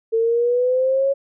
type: exponential sweep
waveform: sine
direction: up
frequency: 446.8 to 554.4 Hz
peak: -15 dBFS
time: 0.12-1.14 s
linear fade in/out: 20 ms
effects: none